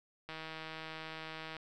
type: click train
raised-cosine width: 0.3 ms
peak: -28 dBFS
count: 204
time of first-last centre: 0.29-1.567 s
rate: 159 Hz
effects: none